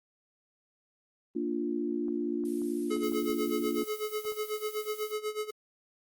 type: chord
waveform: sine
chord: Bb major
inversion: none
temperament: equal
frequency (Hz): 233.1 / 293.7 / 349.2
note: Bb3 / D4 / F4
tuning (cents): 0 / 0 / 0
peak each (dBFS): -35 / -33 / -33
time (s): 1.35-3.84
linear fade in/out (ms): 10
type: clicks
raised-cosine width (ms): 1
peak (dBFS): -38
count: 8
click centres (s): 2.083 / 2.438 / 2.618 / 2.964 / 3.121 / 3.817 / 4.252 / 4.32
type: noise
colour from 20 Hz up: violet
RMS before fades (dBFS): -46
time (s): 2.45-5.12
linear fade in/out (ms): 2
type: tone with tremolo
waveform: square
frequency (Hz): 426.5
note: G#4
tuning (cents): +46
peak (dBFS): -30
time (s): 2.9-5.51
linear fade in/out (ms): 10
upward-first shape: sine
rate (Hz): 8.1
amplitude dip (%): 85
effects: Opus 32 kbps